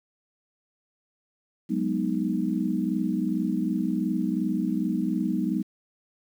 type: chord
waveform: sine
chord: G# minor seventh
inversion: third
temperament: equal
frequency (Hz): 185 / 207.7 / 246.9 / 311.1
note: F#3 / G#3 / B3 / D#4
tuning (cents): 0 / 0 / 0 / 0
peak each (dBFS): -29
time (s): 1.69-5.63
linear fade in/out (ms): 20
effects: 9-bit